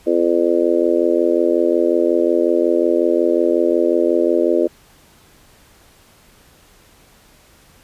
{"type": "harmonic tone", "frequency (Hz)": 85.5, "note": "F2", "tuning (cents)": -36, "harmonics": [3, 4, 5, 6, 7], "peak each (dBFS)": [-24, -16, -20, -20, -20], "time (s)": [0.06, 4.68], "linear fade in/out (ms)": 20, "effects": ["pink hiss -50 dBFS RMS until 7.83 s", "resampled to 32000 Hz"]}